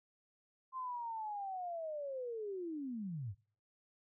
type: linear sweep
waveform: sine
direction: down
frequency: 1055 to 86.5 Hz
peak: -39 dBFS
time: 0.72-3.35 s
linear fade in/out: 50 ms
effects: noise-tail reverb RT60 0.5 s tail -26 dB re dry